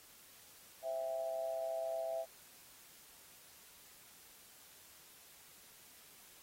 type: tone with amplitude modulation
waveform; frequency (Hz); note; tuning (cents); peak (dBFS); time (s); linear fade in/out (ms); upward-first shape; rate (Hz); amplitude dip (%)
sine; 659.3; E5; 0; -33; 0.82-2.26; 50; sine; 130; 70
effects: white hiss -60 dBFS RMS until 6.42 s + AAC 48 kbps